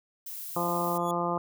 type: noise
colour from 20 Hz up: violet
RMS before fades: -39 dBFS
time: 0.26-0.98 s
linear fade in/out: 5 ms
type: harmonic tone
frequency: 173.2 Hz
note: F3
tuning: 14 cents flat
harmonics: 1 / 2 / 3 / 4 / 5 / 6 / 7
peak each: -34 / -34 / -34 / -34 / -34 / -34 / -34 dBFS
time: 0.56-1.38 s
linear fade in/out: 2 ms
type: tone with exponential growth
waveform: 10% pulse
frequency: 3400 Hz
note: G#7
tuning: 40 cents sharp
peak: -30 dBFS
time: 0.92-1.11 s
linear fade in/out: 2 ms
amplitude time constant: 41 ms
effects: none